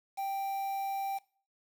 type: tone with quantisation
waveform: triangle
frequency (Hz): 784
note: G5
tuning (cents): 0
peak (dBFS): -30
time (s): 0.17-1.19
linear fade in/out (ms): 20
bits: 8
effects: noise-tail reverb RT60 0.4 s tail -20 dB re dry